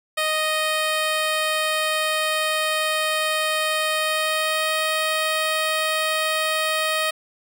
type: tone with pitch glide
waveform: 10% pulse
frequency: 622.3 to 627 Hz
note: D#5 to D#5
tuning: 0 to +13 cents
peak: -12 dBFS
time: 0.17-7.11 s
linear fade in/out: 10 ms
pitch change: +13 cents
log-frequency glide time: 3.94-4.71 s
effects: none